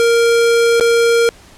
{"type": "tone with dropouts", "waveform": "square", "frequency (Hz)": 466.2, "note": "A#4", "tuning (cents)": 0, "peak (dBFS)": -10, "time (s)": [0, 1.29], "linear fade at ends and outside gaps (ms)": 0, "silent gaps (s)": [0.798, 0.809], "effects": ["pink hiss -43 dBFS RMS until 1.57 s", "low-pass 10000 Hz 12 dB/octave"]}